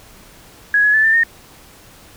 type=tone with pitch steps; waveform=sine; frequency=1668 / 1689 / 1746 / 1783 / 1837 Hz; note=G#6 / G#6 / A6 / A6 / A#6; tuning=+7 / +29 / -14 / +22 / -26 cents; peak=-10 dBFS; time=0.74-1.235 s; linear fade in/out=2 ms; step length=99 ms; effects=pink hiss -44 dBFS RMS until 2.16 s